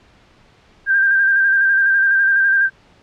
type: tone with vibrato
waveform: sine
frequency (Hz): 1584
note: G6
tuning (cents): +18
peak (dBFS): -11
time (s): 0.86-2.7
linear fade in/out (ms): 50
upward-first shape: square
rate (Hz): 12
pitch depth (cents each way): 27
effects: pink hiss -51 dBFS RMS until 3.02 s + low-pass 4000 Hz 12 dB/octave